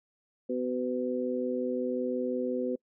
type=harmonic tone; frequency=125.6 Hz; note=B2; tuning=30 cents sharp; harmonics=2 / 3 / 4; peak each=-32 / -34 / -32 dBFS; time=0.49-2.76 s; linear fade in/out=10 ms; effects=noise-tail reverb RT60 0.1 s tail -26 dB re dry